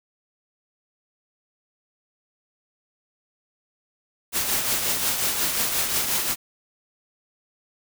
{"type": "noise with tremolo", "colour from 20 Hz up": "white", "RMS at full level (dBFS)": -22, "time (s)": [4.32, 6.36], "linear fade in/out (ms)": 50, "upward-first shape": "triangle", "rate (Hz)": 5.6, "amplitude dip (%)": 50, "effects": []}